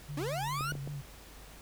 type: tone with vibrato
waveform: sine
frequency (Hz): 141.6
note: C#3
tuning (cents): +37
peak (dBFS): -37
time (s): 0.08-1.02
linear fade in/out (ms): 20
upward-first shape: triangle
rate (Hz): 5.1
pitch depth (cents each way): 72
type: linear sweep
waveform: 40% pulse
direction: up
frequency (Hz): 261.6 to 1480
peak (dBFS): -33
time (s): 0.17-0.72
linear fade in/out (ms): 5
type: clicks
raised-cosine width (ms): 2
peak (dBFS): -28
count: 4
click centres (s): 0.609 / 0.722 / 0.753 / 0.875
effects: added 50 Hz sine -52 dBFS peak until 1.61 s + pink hiss -53 dBFS RMS until 1.61 s